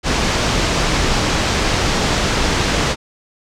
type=low-pass noise; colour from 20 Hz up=pink; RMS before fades=-17 dBFS; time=0.03-2.96 s; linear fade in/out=50 ms; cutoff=6800 Hz; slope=24 dB/octave; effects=none